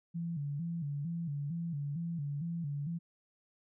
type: tone with vibrato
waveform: sine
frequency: 155.56 Hz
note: D#3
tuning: in tune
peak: -34 dBFS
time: 0.14-2.99 s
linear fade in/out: 20 ms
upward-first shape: square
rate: 2.2 Hz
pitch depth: 140 cents each way
effects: none